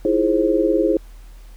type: tone cluster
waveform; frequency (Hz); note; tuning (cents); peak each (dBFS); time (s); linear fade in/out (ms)
sine; 320.4 / 340.3 / 415.3 / 530; E4 / F4 / G#4 / C5; -49 / -45 / 0 / +22; -20; 0.05-0.97; 2
effects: added 40 Hz sine -37 dBFS peak until 1.56 s + pink hiss -53 dBFS RMS until 1.56 s